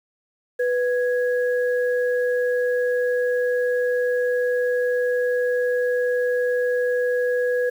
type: tone pair together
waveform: sine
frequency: 493.9 / 1661.2 Hz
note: B4 / G#6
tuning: 0 / 0 cents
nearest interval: octave + major sixth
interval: 2100 cents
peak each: -19 / -28 dBFS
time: 0.59-7.7 s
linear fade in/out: 10 ms
effects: 8-bit